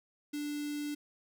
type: tone with notch filter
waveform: square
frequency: 293.7 Hz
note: D4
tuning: in tune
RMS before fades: -37 dBFS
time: 0.33-0.95 s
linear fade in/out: 10 ms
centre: 950 Hz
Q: 0.53
effects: none